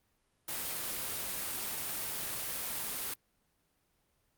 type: noise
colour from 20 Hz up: white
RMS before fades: -37 dBFS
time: 0.48-3.14 s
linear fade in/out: 5 ms
effects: pink hiss -75 dBFS RMS until 4.37 s + Opus 32 kbps